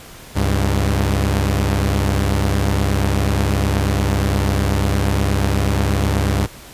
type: tone pair together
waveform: sawtooth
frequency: 69.18 / 99.6 Hz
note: C#2 / G2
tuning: -3 / +28 cents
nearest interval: tritone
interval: 631 cents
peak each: -14 dBFS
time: 0.35-6.47 s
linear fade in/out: 20 ms
effects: pink hiss -39 dBFS RMS until 6.73 s + resampled to 32000 Hz